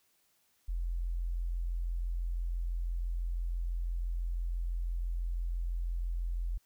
sine tone, 43 Hz, F1, 26 cents flat, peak -31 dBFS, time 0.68-6.58 s, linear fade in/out 10 ms, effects white hiss -72 dBFS RMS until 6.65 s

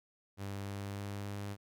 sawtooth tone with pitch steps, 99.2 / 99.83 / 100.47 / 101.11 Hz, G2 / G2 / G2 / G#2, +21 / +32 / +43 / -46 cents, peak -35 dBFS, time 0.37-1.57 s, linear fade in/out 50 ms, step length 300 ms, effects none

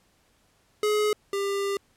square tone pair in turn, 421.8 / 398.1 Hz, G#4 / G4, +27 / +27 cents, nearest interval minor second, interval 100 cents, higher first, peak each -22 / -26 dBFS, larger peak first, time 0.83-1.13 / 1.33-1.77 s, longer second, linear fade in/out 2 ms, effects pink hiss -65 dBFS RMS until 1.96 s + low-pass 12000 Hz 12 dB/octave

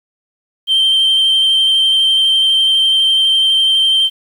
sine tone with vibrato, 3136 Hz, G7, in tune, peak -7 dBFS, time 0.67-4.1 s, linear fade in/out 50 ms, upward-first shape triangle, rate 12 Hz, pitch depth 17 cents each way, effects tanh soft clip ceiling -7 dBFS + 7-bit

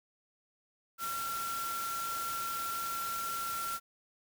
sine tone in noise, 1363 Hz, F6, 43 cents flat, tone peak -35 dBFS, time 0.98-3.8 s, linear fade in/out 50 ms, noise white, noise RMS -41 dBFS, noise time 0.98-3.8 s, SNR +3 dB, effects none

